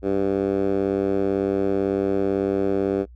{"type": "tone with band-pass filter", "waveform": "10% pulse", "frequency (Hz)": 98, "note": "G2", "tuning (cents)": 0, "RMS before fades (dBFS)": -22, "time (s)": [0.02, 3.06], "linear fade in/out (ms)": 50, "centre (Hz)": 380, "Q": 1.8, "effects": ["noise-tail reverb RT60 0.1 s tail -22 dB re dry", "added 60 Hz sine -42 dBFS peak until 3.15 s"]}